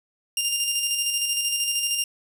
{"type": "tone with tremolo", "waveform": "15% pulse", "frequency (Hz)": 2800, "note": "F7", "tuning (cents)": 4, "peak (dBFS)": -14, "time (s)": [0.37, 2.04], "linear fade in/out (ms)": 2, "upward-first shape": "square", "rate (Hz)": 13, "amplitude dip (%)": 35, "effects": []}